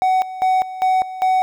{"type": "tone with tremolo", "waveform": "triangle", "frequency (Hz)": 749, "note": "F#5", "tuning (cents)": 21, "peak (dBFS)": -11, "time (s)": [0.02, 1.42], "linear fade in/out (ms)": 0, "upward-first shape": "square", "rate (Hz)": 2.5, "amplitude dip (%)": 80, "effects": []}